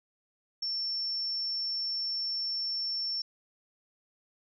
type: tone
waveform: sine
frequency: 5420 Hz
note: E8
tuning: 47 cents sharp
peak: -30 dBFS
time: 0.62-3.22 s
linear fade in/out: 5 ms
effects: none